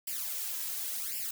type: noise with flanger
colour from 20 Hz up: blue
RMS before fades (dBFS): -36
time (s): 0.07-1.31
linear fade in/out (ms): 5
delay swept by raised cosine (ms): 0.39 to 3.09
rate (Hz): 0.91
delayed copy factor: +1
effects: none